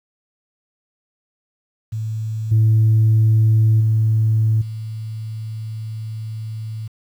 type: tone with level steps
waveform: sine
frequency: 110 Hz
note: A2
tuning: in tune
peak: -21 / -9 / -12 / -25 dBFS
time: 1.92-6.88 s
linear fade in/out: 10 ms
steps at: 2.51 / 3.8 / 4.61 s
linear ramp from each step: 10 ms
effects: tanh soft clip ceiling -8 dBFS + 8-bit